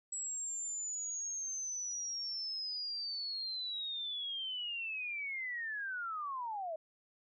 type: linear sweep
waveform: sine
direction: down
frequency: 7790 to 614 Hz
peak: -37 dBFS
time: 0.12-6.76 s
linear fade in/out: 5 ms
effects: none